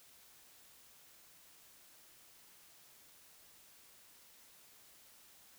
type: silence
effects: white hiss -62 dBFS RMS until 5.58 s